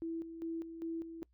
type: tone with tremolo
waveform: sine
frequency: 329.6 Hz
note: E4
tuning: in tune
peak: -36 dBFS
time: 0.02-1.23 s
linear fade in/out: 0 ms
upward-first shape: square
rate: 2.5 Hz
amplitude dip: 60%
effects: noise-tail reverb RT60 0.1 s tail -25 dB re dry + added 60 Hz sine -68 dBFS peak until 1.33 s